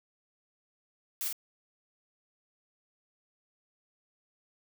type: noise with echo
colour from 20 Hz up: blue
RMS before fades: -34 dBFS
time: 1.21-1.28 s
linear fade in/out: 0 ms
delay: 47 ms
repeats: 1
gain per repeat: -2 dB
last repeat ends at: 1.327 s
effects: none